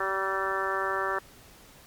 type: harmonic tone with a mistuned harmonic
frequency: 192.5 Hz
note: G3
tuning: 31 cents flat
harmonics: 2 / 3 / 4 / 5 / 6 / 7 / 8 / 9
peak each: -34 / -36 / -38 / -36 / -33 / -34 / -37 / -34 dBFS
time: 0-1.19 s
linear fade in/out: 5 ms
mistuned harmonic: 9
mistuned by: +30 cents
effects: pink hiss -53 dBFS RMS until 1.86 s + Opus 48 kbps